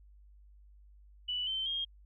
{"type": "tone with pitch steps", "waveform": "sine", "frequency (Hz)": [2965, 3096, 3233], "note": ["F#7", "G7", "G#7"], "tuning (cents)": [3, -22, -47], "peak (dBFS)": -32, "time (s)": [1.28, 1.85], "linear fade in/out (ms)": 10, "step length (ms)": 190, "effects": ["added 50 Hz sine -55 dBFS peak until 2.05 s"]}